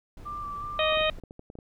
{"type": "noise", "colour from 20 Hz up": "brown", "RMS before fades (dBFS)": -43, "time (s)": [0.17, 1.2], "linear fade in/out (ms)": 2}
{"type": "tone with vibrato", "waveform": "sine", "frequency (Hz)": 1175, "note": "D6", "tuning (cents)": 1, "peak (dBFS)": -33, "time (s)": [0.25, 0.97], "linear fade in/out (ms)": 20, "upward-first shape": "square", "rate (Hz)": 2.7, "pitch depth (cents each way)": 15}
{"type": "harmonic tone", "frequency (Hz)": 622.3, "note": "D#5", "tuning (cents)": 0, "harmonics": [1, 2, 3, 4, 5, 6], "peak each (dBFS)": [-25, -31, -34, -30, -32, -32], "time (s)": [0.79, 1.1], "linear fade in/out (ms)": 2}
{"type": "clicks", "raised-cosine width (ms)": 2, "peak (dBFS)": -30, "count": 11, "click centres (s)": [0.924, 0.973, 1.01, 1.098, 1.186, 1.237, 1.309, 1.394, 1.501, 1.554, 1.588]}
{"effects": []}